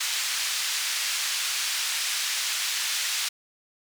white band-pass noise, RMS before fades -28 dBFS, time 0-3.29 s, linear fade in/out 10 ms, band 1700 to 6300 Hz, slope 12 dB/octave, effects none

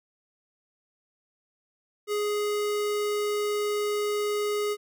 square tone, 416.1 Hz, G#4, 3 cents sharp, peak -26 dBFS, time 2.07-4.77 s, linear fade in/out 50 ms, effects none

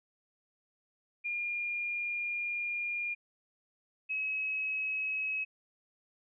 sine tone pair in turn, 2414 / 2561 Hz, D7 / D#7, +47 / +49 cents, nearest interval minor second, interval 102 cents, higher second, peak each -32 / -31 dBFS, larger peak second, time 1.24-3.15 / 4.09-5.45 s, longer first, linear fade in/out 20 ms, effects none

